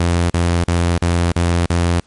sawtooth tone bursts, 86.2 Hz, F2, 22 cents flat, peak -9 dBFS, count 6, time 0-2 s, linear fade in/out 5 ms, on 300 ms, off 40 ms, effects pink hiss -54 dBFS RMS until 2.06 s + MP3 48 kbps

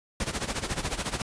pink noise with tremolo, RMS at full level -28 dBFS, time 0.2-1.22 s, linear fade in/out 2 ms, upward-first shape sine, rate 14 Hz, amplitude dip 80%, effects resampled to 22050 Hz

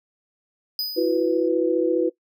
square tone with exponential decay, 4978 Hz, D#8, in tune, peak -22 dBFS, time 0.79-1.48 s, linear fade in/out 1 ms, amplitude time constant 150 ms
sine chord, E suspended second, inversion none, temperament equal with one note detuned, 329.6 / 364.3 / 493.9 Hz, E4 / F#4 / B4, 0 / -27 / 0 cents, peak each -22 dBFS, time 0.96-2.1 s, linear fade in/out 20 ms
effects noise-tail reverb RT60 0.1 s tail -18 dB re dry

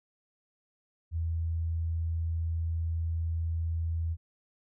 sine tone, 82.41 Hz, E2, in tune, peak -28 dBFS, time 1.11-4.17 s, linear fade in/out 50 ms, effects none

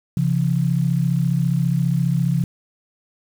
sine tone pair together, 135.1 / 169.87 Hz, C#3 / F3, -44 / -48 cents, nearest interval major third, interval 396 cents, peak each -19 dBFS, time 0.17-2.44 s, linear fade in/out 2 ms, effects 7-bit

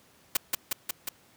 white noise with echo, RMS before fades -24 dBFS, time 0.35-0.37 s, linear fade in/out 5 ms, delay 180 ms, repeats 4, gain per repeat -2 dB, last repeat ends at 1.09 s, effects pink hiss -60 dBFS RMS until 1.36 s + high-pass 100 Hz 12 dB/octave

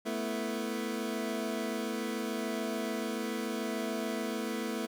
25% pulse chord, A suspended second, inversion none, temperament equal, 220 / 246.9 / 329.6 Hz, A3 / B3 / E4, 0 / 0 / 0 cents, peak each -32 / -34 / -35 dBFS, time 0.05-4.87 s, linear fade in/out 20 ms, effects none

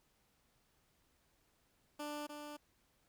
15% pulse tone with echo, 295.5 Hz, D4, 11 cents sharp, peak -35 dBFS, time 1.99-2.27 s, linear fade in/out 10 ms, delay 300 ms, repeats 1, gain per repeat -5 dB, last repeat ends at 2.57 s, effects pink hiss -75 dBFS RMS until 3.08 s

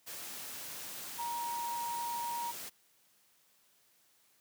sine tone in noise, 944 Hz, A#5, 22 cents sharp, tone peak -35 dBFS, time 1.18-2.52 s, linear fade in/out 20 ms, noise white, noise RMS -44 dBFS, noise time 0.06-2.7 s, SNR +6 dB, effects white hiss -69 dBFS RMS until 4.4 s + high-pass 100 Hz 12 dB/octave

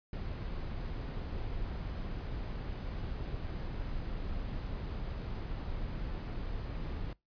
brown noise, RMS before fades -38 dBFS, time 0.13-7.13 s, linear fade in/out 2 ms, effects noise-tail reverb RT60 0.2 s tail -23 dB re dry + resampled to 11025 Hz

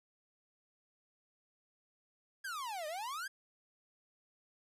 45% pulse exponential two-way sweep, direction down then up, 1661.2 to 592 to 1661.2 Hz, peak -39 dBFS, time 2.44-3.28 s, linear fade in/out 10 ms, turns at 2.87 s, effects resampled to 32000 Hz + 13-bit

